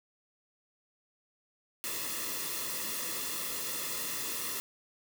white noise with comb filter, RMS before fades -36 dBFS, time 1.84-4.6 s, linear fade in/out 0 ms, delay 1.3 ms, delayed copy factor -0.7, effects none

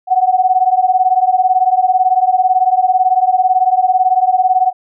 sine beating tone pair, 735 / 753 Hz, F#5 / F#5, -12 / +30 cents, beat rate 18 Hz, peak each -12 dBFS, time 0.07-4.73 s, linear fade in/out 50 ms, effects none

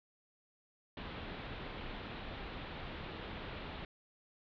pink low-pass noise, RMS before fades -45 dBFS, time 0.97-3.85 s, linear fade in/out 2 ms, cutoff 3900 Hz, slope 48 dB/octave, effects none

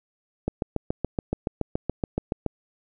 click train, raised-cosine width 2 ms, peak -11 dBFS, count 15, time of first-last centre 0.48-2.463 s, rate 7.06 Hz, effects none

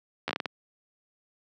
slowing click train, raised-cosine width 0.3 ms, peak -13 dBFS, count 7, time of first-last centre 0.28-0.458 s, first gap 12 ms, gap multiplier 1.36, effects high-pass 200 Hz 12 dB/octave

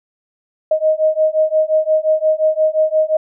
sine beating tone pair, 622.3 / 628 Hz, D#5 / D#5, 0 / +16 cents, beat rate 5.7 Hz, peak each -15 dBFS, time 0.71-3.17 s, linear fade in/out 5 ms, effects none

